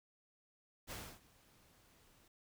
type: noise with ADSR envelope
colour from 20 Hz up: pink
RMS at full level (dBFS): -45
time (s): 0.87-2.28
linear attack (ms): 41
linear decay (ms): 280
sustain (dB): -23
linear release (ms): 4
effects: none